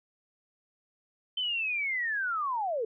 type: linear sweep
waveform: sine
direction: down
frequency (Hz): 3092 to 420.6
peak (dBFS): -28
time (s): 1.37-2.85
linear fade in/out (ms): 5
effects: none